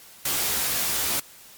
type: noise with comb filter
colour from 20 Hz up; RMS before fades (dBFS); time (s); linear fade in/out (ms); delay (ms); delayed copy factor
white; -25; 0.25-1.2; 5; 14; +0.85
effects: white hiss -48 dBFS RMS until 1.57 s + MP3 96 kbps